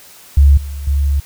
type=tone with level steps; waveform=sine; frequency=70.4 Hz; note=C#2; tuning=27 cents sharp; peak=-4 / -22 / -11 dBFS; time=0.37-1.2 s; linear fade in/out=5 ms; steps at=0.57 / 0.87 s; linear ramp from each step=5 ms; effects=white hiss -41 dBFS RMS until 1.25 s